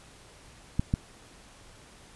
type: clicks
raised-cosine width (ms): 5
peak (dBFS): -12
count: 2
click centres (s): 0.795 / 0.939
effects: pink hiss -53 dBFS RMS until 2.15 s + resampled to 24000 Hz